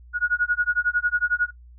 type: tone with tremolo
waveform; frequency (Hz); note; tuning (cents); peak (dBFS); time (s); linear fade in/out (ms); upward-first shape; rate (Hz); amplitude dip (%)
sine; 1450; F#6; -35; -16; 0.13-1.51; 50; sine; 11; 100
effects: noise-tail reverb RT60 0.1 s tail -21 dB re dry + added 60 Hz sine -44 dBFS peak until 1.78 s